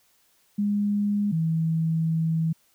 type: tone pair in turn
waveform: sine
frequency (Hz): 205 / 162.01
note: G#3 / E3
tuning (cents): -22 / -30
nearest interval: major third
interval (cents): 408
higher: first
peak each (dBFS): -21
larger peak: neither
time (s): 0.58-1.32 / 1.32-2.53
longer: second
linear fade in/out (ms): 10
effects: white hiss -64 dBFS RMS until 2.74 s